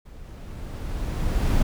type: noise with level ramp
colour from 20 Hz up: brown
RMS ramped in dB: -43 to -19 dBFS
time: 0.05-1.63 s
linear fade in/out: 10 ms
effects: none